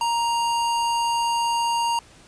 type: tone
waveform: square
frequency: 935 Hz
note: A#5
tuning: 5 cents sharp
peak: -21 dBFS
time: 0.01-1.99 s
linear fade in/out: 2 ms
effects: pink hiss -50 dBFS RMS until 2.27 s + resampled to 22050 Hz